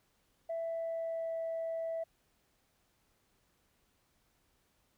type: tone with pitch glide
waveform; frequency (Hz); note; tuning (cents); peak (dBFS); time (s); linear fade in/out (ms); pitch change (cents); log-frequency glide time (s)
sine; 662 to 656.7; E5 to E5; +7 to -7; -33; 0.49-2.04; 10; -14; 0.61-1.37
effects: tanh soft clip ceiling -31 dBFS + pink hiss -74 dBFS RMS until 4.97 s